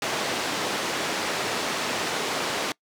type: band-pass noise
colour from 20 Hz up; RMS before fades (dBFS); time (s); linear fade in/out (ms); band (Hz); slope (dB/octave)
pink; -28; 0.02-2.72; 2; 310 to 6100; 12
effects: noise-tail reverb RT60 0.1 s tail -24 dB re dry